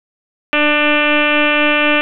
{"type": "tone with frequency modulation", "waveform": "sine", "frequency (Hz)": 1488, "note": "F#6", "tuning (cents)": 9, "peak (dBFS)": -10, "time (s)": [0.53, 2.01], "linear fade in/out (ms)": 0, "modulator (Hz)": 298, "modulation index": 4.7, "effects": []}